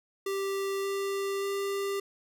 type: tone with pitch steps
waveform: square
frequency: 392 / 394.3 / 396.6 Hz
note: G4 / G4 / G4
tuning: 0 / +10 / +20 cents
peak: -30 dBFS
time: 0.26-2 s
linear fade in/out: 5 ms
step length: 580 ms
effects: none